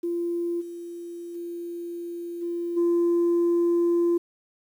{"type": "tone with level steps", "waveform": "sine", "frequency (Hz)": 343.7, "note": "F4", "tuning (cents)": -28, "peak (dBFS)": [-24, -34, -31, -26, -17], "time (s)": [0.03, 4.18], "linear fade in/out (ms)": 10, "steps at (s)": [0.6, 1.34, 2.41, 2.76], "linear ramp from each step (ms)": 20, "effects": ["tanh soft clip ceiling -17 dBFS", "9-bit"]}